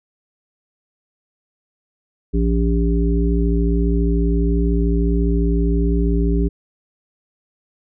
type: harmonic tone with a mistuned harmonic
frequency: 57.1 Hz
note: A#1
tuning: 35 cents flat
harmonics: 1 / 3 / 5 / 7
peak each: -16 / -21 / -23 / -24 dBFS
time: 2.33-6.49 s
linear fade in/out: 20 ms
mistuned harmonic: 1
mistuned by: -23 cents
effects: none